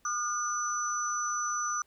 sine tone cluster, 1215 / 1430 / 5980 Hz, D#6 / F6 / F#8, -42 / +41 / +17 cents, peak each -32 / -37 / -33 dBFS, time 0.05-1.82 s, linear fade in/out 2 ms, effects pink hiss -69 dBFS RMS until 1.86 s

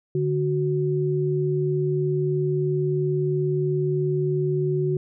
sine tone pair together, 146.7 / 369.7 Hz, D3 / F#4, -2 / -1 cents, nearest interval octave + major third, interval 1601 cents, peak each -23 dBFS, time 0.15-4.97 s, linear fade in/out 2 ms, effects none

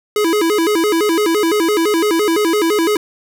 square tone with vibrato, 372.6 Hz, F#4, 12 cents sharp, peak -13 dBFS, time 0.16-2.97 s, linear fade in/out 2 ms, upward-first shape square, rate 5.9 Hz, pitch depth 210 cents each way, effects none

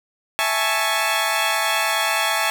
15% pulse chord, A major seventh, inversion second, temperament equal, 659.3 / 830.6 / 880 / 1108.7 Hz, E5 / G#5 / A5 / C#6, 0 / 0 / 0 / 0 cents, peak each -18 dBFS, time 0.39-2.5 s, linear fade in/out 0 ms, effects none

